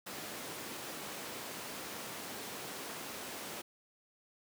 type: high-pass noise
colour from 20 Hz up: pink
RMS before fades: -44 dBFS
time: 0.06-3.62 s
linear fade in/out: 10 ms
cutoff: 230 Hz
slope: 12 dB/octave
effects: none